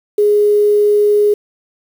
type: tone with quantisation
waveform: sine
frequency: 415.3 Hz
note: G#4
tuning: in tune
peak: -8 dBFS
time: 0.18-1.34 s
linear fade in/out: 5 ms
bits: 6
effects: none